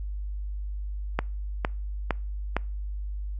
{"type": "click train", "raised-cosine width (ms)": 0.5, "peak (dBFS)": -9, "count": 4, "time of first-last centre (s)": [1.19, 2.566], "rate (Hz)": 2.18, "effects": ["noise-tail reverb RT60 0.4 s tail -26 dB re dry", "added 50 Hz sine -30 dBFS peak until 3.39 s"]}